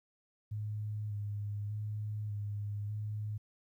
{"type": "tone with vibrato", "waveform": "sine", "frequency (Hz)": 104.5, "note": "G#2", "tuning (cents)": 11, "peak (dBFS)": -35, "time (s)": [0.51, 3.38], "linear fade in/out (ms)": 10, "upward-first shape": "square", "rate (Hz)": 0.84, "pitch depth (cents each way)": 23, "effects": ["12-bit"]}